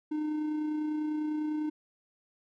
triangle tone with amplitude modulation, 304.7 Hz, D#4, 36 cents flat, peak -26 dBFS, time 0.11-1.7 s, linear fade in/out 10 ms, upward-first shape sine, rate 30 Hz, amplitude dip 30%, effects none

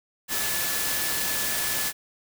sine tone in noise, 1729 Hz, A6, 31 cents flat, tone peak -35 dBFS, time 0.28-1.93 s, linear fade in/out 50 ms, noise white, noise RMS -27 dBFS, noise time 0.28-1.93 s, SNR -11 dB, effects none

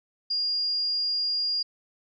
sine tone, 4829 Hz, D8, 47 cents sharp, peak -24 dBFS, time 0.3-1.63 s, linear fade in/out 10 ms, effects none

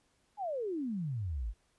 sine exponential sweep, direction down, 862 to 46.25 Hz, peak -33 dBFS, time 0.37-1.54 s, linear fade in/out 50 ms, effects pink hiss -73 dBFS RMS until 1.78 s + resampled to 24000 Hz

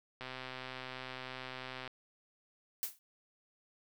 click train, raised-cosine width 0.3 ms, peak -27 dBFS, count 216, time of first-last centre 0.21-1.877 s, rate 129 Hz
blue noise with exponential decay, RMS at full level -33 dBFS, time 2.83-2.99 s, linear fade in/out 0 ms, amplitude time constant 34 ms
effects none

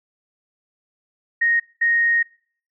sine tone pair in turn, 1864.7 / 1864.7 Hz, A#6 / A#6, 0 / 0 cents, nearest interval unison, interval 0 cents, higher neither, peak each -15 dBFS, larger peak neither, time 1.41-1.6 / 1.81-2.23 s, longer second, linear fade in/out 10 ms, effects noise-tail reverb RT60 0.5 s tail -23 dB re dry

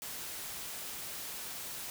white noise, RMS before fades -42 dBFS, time 0.02-1.9 s, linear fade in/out 0 ms, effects none

